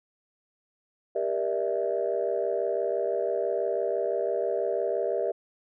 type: chord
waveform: sine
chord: E half-diminished seventh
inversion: first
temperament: just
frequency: 395.6 / 474.7 / 593.3 / 659.3 Hz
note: G4 / Bb4 / D5 / E5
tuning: +16 / +31 / +18 / 0 cents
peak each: -30 dBFS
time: 1.15-5.32 s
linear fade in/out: 10 ms
effects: tanh soft clip ceiling -16 dBFS